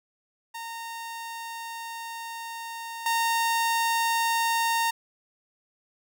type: tone with level steps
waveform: sawtooth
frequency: 920 Hz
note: A#5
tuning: 23 cents flat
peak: -31 / -19 dBFS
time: 0.54-4.91 s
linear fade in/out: 10 ms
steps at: 3.06 s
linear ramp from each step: 2 ms
effects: none